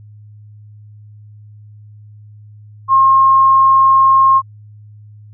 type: tone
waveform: sine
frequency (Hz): 1071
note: C6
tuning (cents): +40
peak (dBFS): -6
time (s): 2.88-4.42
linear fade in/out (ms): 50
effects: added 105 Hz sine -36 dBFS peak until 5.33 s